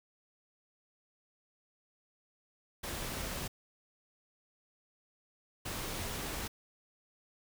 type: noise bursts at uneven times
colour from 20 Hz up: pink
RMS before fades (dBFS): -39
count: 2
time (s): 2.83-3.48 / 5.65-6.48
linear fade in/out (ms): 10
effects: none